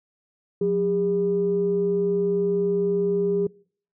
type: tone pair together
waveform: sine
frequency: 179.55 / 403.4 Hz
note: F3 / G4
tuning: +48 / +50 cents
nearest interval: octave + major second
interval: 1402 cents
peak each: -25 / -20 dBFS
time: 0.61-3.47 s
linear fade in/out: 5 ms
effects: noise-tail reverb RT60 0.5 s tail -24 dB re dry + tanh soft clip ceiling -12 dBFS